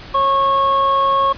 triangle tone pair together, 546.3 / 1097 Hz, C#5 / C#6, -25 / -18 cents, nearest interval octave, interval 1207 cents, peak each -19 / -11 dBFS, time 0.14-1.33 s, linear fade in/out 10 ms, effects pink hiss -36 dBFS RMS until 1.37 s + resampled to 11025 Hz

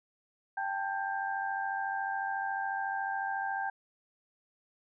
sine tone cluster, 785 / 879 / 1586 Hz, G5 / A5 / G6, +2 / -2 / +20 cents, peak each -34 / -38 / -36 dBFS, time 0.57-3.7 s, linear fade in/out 5 ms, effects none

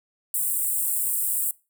pink high-pass noise, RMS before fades -25 dBFS, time 0.34-1.51 s, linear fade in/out 2 ms, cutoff 7900 Hz, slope 96 dB/octave, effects noise-tail reverb RT60 0.3 s tail -23 dB re dry

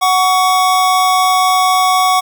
square tone pair together, 741.3 / 1124 Hz, F#5 / C#6, +3 / +24 cents, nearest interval perfect fifth, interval 721 cents, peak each -13 dBFS, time 0.01-2.21 s, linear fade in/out 20 ms, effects none

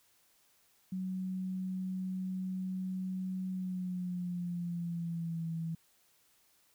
sine tone with pitch glide, 186.5 to 164.24 Hz, F#3 to E3, +14 to -6 cents, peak -34 dBFS, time 0.92-5.75 s, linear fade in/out 5 ms, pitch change -220 cents, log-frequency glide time 3.51-5.49 s, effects white hiss -69 dBFS RMS until 6.74 s

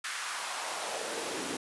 pink noise with high-pass filter sweep, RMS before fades -36 dBFS, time 0.04-1.57 s, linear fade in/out 5 ms, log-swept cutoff 1600 to 270 Hz, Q 1.7, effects resampled to 24000 Hz

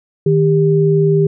sine tone pair together, 156 / 397.4 Hz, D#3 / G4, +5 / +24 cents, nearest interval octave + major third, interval 1619 cents, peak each -12 dBFS, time 0.26-1.27 s, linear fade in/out 5 ms, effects none

